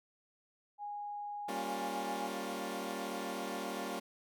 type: tone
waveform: sine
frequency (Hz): 824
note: G#5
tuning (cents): -14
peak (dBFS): -39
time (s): 0.78-2.3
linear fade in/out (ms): 50
type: chord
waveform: 15% pulse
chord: G half-diminished seventh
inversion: none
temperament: equal with one note detuned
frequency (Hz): 196 / 233.1 / 277.2 / 353.5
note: G3 / Bb3 / Db4 / F4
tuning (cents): 0 / 0 / 0 / +21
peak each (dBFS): -37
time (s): 1.48-4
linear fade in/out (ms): 10
effects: none